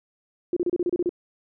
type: tone bursts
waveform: sine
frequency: 351.8 Hz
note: F4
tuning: 13 cents sharp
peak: -20 dBFS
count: 9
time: 0.53-1.093 s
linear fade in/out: 2 ms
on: 35 ms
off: 31 ms
effects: none